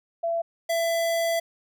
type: tone pair in turn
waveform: sine / square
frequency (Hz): 672 / 668.3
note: E5 / E5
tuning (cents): +33 / +24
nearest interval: unison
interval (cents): 9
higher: first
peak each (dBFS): -23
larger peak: neither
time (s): 0.23-0.42 / 0.69-1.4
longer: second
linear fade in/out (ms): 10
effects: none